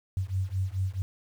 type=beating tone pair; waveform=sine; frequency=92.5 / 97.1 Hz; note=F#2 / G2; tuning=0 / -16 cents; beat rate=4.6 Hz; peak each=-30 dBFS; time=0.17-1.02 s; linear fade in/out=0 ms; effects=9-bit